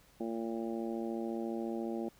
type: harmonic tone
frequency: 114.3 Hz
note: A#2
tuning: 34 cents flat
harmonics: 2 / 3 / 4 / 5 / 6 / 7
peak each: -38 / -38 / -45 / -45 / -49 / -48 dBFS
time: 0.2-2.09 s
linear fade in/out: 5 ms
effects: pink hiss -64 dBFS RMS until 2.19 s